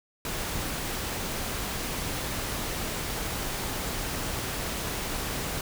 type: noise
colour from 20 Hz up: pink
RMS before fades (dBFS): -32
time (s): 0.25-5.61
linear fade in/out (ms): 2
effects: none

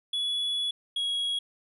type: tone pair in turn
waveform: triangle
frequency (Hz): 3397 / 3317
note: G#7 / G#7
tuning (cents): +38 / -3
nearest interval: unison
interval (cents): 41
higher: first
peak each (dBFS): -25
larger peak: neither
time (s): 0.13-0.71 / 0.96-1.39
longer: first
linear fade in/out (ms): 5
effects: resampled to 32000 Hz

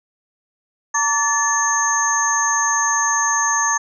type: tone cluster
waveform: sine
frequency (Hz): 915 / 1150 / 1750 / 6300 / 6530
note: A#5 / D6 / A6 / G8 / G#8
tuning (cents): -32 / -37 / -10 / +8 / -30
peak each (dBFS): -22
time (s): 0.94-3.78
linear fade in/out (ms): 10
effects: none

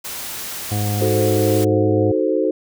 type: noise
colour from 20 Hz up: white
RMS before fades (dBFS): -29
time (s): 0.04-1.65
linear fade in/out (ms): 10
type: harmonic tone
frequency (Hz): 103.9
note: G#2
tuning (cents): +1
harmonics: 1 / 2 / 3 / 4 / 5 / 6 / 7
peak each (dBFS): -19 / -28 / -31 / -36 / -35 / -40 / -30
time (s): 0.71-2.12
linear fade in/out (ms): 10
type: chord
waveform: sine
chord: D# diminished seventh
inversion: none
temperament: equal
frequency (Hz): 311.1 / 370 / 440 / 523.3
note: D#4 / F#4 / A4 / C5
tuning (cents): 0 / 0 / 0 / 0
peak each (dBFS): -21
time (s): 1.01-2.51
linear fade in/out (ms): 5
effects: none

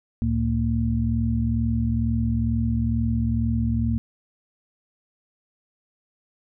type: tone cluster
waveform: sine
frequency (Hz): 69.6 / 111.8 / 229.5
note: C#2 / A2 / A#3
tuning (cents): +8 / +28 / -27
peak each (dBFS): -25 / -24 / -24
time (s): 0.22-3.98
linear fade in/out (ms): 0
effects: none

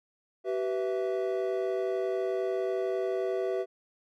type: chord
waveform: triangle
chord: E minor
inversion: first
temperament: equal with one note detuned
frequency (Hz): 382.8 / 493.9 / 659.3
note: G4 / B4 / E5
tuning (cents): -41 / 0 / 0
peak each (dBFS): -28 / -32 / -32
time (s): 0.44-3.66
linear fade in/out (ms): 50
effects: none

